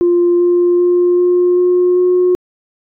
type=tone with pitch steps; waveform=sine; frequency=349.2 / 351.6 / 354.1 / 356.5 / 359 / 361.5 Hz; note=F4 / F4 / F4 / F4 / F4 / F#4; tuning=0 / +12 / +24 / +36 / +48 / -40 cents; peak=-7 dBFS; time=0.01-2.35 s; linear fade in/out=0 ms; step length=390 ms; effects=tanh soft clip ceiling -5 dBFS